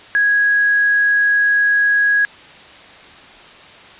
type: tone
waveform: sine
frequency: 1658 Hz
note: G#6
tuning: 3 cents flat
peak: -11 dBFS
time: 0.15-2.25 s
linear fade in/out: 0 ms
effects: white hiss -40 dBFS RMS until 3.99 s + resampled to 8000 Hz